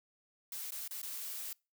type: noise with dropouts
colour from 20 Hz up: blue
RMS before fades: -42 dBFS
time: 0.52-1.53 s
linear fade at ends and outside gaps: 2 ms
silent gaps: 0.707-0.72 / 0.878-0.909 / 1.017-1.029 s
effects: noise-tail reverb RT60 0.3 s tail -26 dB re dry